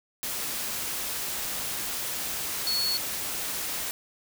sine tone in noise, 4384 Hz, C#8, 20 cents flat, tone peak -25 dBFS, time 2.67-2.97 s, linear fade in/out 0 ms, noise white, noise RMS -32 dBFS, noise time 0.23-3.91 s, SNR +4 dB, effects none

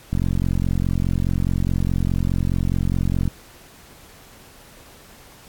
click train, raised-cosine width 5 ms, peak -9 dBFS, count 142, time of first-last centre 0.13-3.277 s, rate 44.8 Hz, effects pink hiss -47 dBFS RMS until 5.48 s + AAC 64 kbps

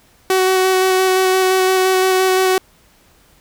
sawtooth tone with vibrato, 375 Hz, F#4, 23 cents sharp, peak -8 dBFS, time 0.3-2.58 s, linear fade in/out 2 ms, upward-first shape square, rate 5.8 Hz, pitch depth 10 cents each way, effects pink hiss -52 dBFS RMS until 3.4 s

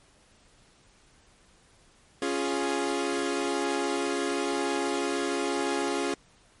sawtooth chord, Db major, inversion none, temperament equal, 277.2 / 349.2 / 415.3 Hz, Db4 / F4 / Ab4, 0 / 0 / 0 cents, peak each -27 dBFS, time 2.22-6.14 s, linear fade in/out 2 ms, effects pink hiss -60 dBFS RMS until 6.6 s + MP3 48 kbps

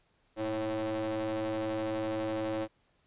45% pulse ring-modulated tone, 110.5 Hz, A2, 8 cents sharp, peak -28 dBFS, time 0.36-2.68 s, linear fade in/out 50 ms, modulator 436 Hz, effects pink hiss -71 dBFS RMS until 3.06 s + resampled to 8000 Hz

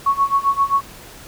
sine tone with tremolo, 1108.7 Hz, C#6, in tune, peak -11 dBFS, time 0.06-0.81 s, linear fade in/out 5 ms, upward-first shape sine, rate 7.6 Hz, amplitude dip 90%, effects pink hiss -40 dBFS RMS until 1.27 s

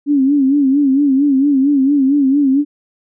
sine tone with vibrato, 277.2 Hz, C#4, in tune, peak -9 dBFS, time 0.06-2.65 s, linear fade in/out 50 ms, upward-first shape sine, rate 4.4 Hz, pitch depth 95 cents each way, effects none

